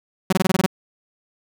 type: tone bursts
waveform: sawtooth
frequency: 187.5 Hz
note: F#3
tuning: 23 cents sharp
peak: -10 dBFS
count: 8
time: 0.3-0.662 s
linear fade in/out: 5 ms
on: 26 ms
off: 22 ms
effects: none